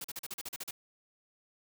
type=noise bursts; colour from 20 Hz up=white; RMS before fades=-40 dBFS; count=10; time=0.01-0.71 s; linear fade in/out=5 ms; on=34 ms; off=40 ms; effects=none